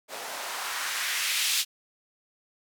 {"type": "noise with band-pass filter sweep", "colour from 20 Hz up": "blue", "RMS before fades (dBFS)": -30, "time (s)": [0.08, 1.65], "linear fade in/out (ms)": 50, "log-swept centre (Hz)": [520, 3500], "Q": 1.3, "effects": []}